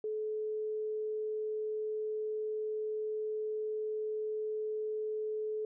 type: tone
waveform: sine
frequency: 430.4 Hz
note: A4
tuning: 38 cents flat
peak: -33 dBFS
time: 0.04-5.65 s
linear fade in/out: 2 ms
effects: none